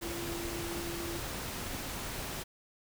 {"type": "tone in noise", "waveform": "sine", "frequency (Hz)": 340.8, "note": "F4", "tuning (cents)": -42, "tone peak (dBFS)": -39, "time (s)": [0.01, 1.19], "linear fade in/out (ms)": 20, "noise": "pink", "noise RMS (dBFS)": -39, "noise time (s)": [0.01, 2.44], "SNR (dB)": -3, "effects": []}